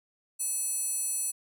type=tone with high-pass filter; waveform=square; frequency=860 Hz; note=A5; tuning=40 cents flat; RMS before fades=-31 dBFS; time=0.39-1.32 s; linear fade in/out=20 ms; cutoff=8900 Hz; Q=4.8; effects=none